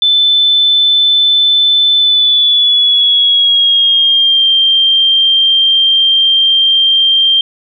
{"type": "tone with pitch glide", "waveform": "sine", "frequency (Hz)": [3520, 3172], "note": ["A7", "G7"], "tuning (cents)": [0, 20], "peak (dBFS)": -6, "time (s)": [0.02, 7.41], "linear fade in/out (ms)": 2, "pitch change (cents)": -180, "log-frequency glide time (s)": [1.97, 4.46], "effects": []}